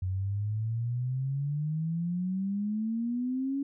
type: exponential sweep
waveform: sine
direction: up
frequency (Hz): 91.2 to 281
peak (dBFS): -28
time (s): 0.02-3.63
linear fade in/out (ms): 5
effects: none